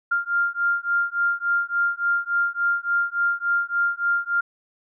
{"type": "beating tone pair", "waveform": "sine", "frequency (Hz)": [1396, 1399.5], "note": ["F6", "F6"], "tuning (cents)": [-1, 3], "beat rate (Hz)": 3.5, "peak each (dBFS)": -23, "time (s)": [0.11, 4.41], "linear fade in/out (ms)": 10, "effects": []}